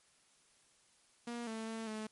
sawtooth tone with pitch steps, 237.5 / 222.4 / 224.1 / 216.5 Hz, A#3 / A3 / A3 / A3, +33 / +19 / +32 / -28 cents, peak -36 dBFS, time 1.27-2.07 s, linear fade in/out 5 ms, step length 200 ms, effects white hiss -69 dBFS RMS until 2.11 s + MP3 48 kbps

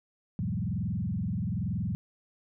sine tone with frequency modulation, 145.8 Hz, D3, 12 cents flat, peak -28 dBFS, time 0.39-1.95 s, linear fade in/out 0 ms, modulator 21.1 Hz, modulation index 2.8, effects none

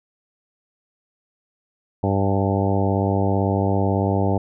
harmonic tone with a mistuned harmonic, 98 Hz, G2, in tune, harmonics 1 / 2 / 3 / 4 / 5 / 6 / 7 / 8 / 9, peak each -21 / -24 / -26 / -27 / -28 / -29 / -29 / -30 / -31 dBFS, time 2.03-4.38 s, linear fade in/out 5 ms, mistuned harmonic 8, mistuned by +33 cents, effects none

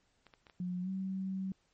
clicks, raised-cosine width 0.3 ms, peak -39 dBFS, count 4, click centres 0.267 / 0.338 / 0.468 / 0.498 s
sine tone with pitch glide, 180 to 190.48 Hz, F#3 to G3, -47 to -49 cents, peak -34 dBFS, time 0.6-1.52 s, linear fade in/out 2 ms, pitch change +98 cents, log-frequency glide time 0.82-0.89 s
effects pink hiss -74 dBFS RMS until 1.73 s + MP3 32 kbps

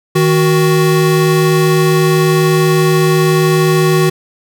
square tone pair together, 157.4 / 371.3 Hz, D#3 / F#4, +20 / +6 cents, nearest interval octave + minor third, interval 1486 cents, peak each -12 dBFS, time 0.15-4.1 s, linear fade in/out 10 ms, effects none

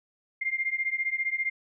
sine beating tone pair, 2104 / 2119 Hz, C7 / C7, +9 / +21 cents, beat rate 15 Hz, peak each -29 / -30 dBFS, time 0.41-1.5 s, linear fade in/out 10 ms, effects none

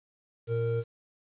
triangle tone pair together, 116.54 / 463.2 Hz, A#2 / A#4, 0 / -11 cents, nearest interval 2 octaves, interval 2389 cents, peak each -27 dBFS, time 0.47-0.84 s, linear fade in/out 50 ms, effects resampled to 8000 Hz + 10-bit

